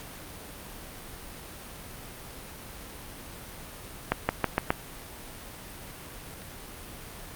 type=accelerating click train; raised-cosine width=0.5 ms; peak=-7 dBFS; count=5; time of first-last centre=4.12-4.705 s; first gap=170 ms; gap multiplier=0.9; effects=pink hiss -43 dBFS RMS until 7.35 s + Opus 48 kbps